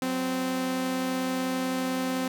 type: tone pair together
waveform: sawtooth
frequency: 183.21 / 259.1 Hz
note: F#3 / C4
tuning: -17 / -17 cents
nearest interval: tritone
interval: 600 cents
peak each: -32 / -23 dBFS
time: 0.02-2.28 s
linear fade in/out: 2 ms
effects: none